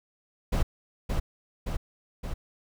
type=noise with echo; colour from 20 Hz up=brown; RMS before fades=-23 dBFS; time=0.52-0.63 s; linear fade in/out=10 ms; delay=570 ms; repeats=3; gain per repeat=-3 dB; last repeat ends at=2.34 s; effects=none